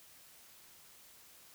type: silence
effects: white hiss -59 dBFS RMS until 1.54 s